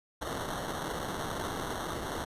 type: noise with sample-and-hold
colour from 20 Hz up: blue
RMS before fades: -36 dBFS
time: 0.21-2.25 s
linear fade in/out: 10 ms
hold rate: 2450 Hz
effects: resampled to 32000 Hz